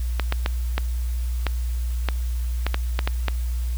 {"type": "clicks", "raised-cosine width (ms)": 0.3, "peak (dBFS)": -7, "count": 11, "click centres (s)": [0.197, 0.324, 0.461, 0.78, 1.467, 2.087, 2.666, 2.744, 2.991, 3.075, 3.283], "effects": ["added 60 Hz sine -22 dBFS peak until 3.77 s", "white hiss -45 dBFS RMS until 3.77 s"]}